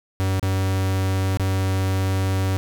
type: tone with dropouts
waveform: 45% pulse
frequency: 95.3 Hz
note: G2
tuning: 48 cents flat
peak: -19 dBFS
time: 0.2-2.57 s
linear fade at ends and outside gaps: 0 ms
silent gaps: 0.396-0.428 / 1.372-1.397 s
effects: none